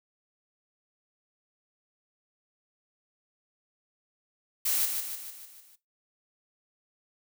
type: noise with echo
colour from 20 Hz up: blue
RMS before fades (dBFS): -27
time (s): 4.65-4.86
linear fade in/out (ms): 10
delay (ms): 150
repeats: 6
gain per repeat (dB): -5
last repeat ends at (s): 5.76
effects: noise-tail reverb RT60 0.2 s tail -17 dB re dry